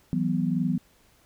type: chord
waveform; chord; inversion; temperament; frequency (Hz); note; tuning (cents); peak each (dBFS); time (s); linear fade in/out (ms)
sine; E suspended second; none; equal with one note detuned; 164.81 / 187.47 / 246.9; E3 / F#3 / B3; 0 / +23 / 0; -27; 0.13-0.78; 0
effects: pink hiss -61 dBFS RMS until 1.25 s